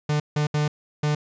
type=tone bursts at uneven times; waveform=45% pulse; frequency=149.3 Hz; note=D3; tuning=29 cents sharp; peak=-20 dBFS; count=4; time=0.09-0.2 / 0.36-0.47 / 0.54-0.68 / 1.03-1.15 s; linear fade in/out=5 ms; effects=resampled to 16000 Hz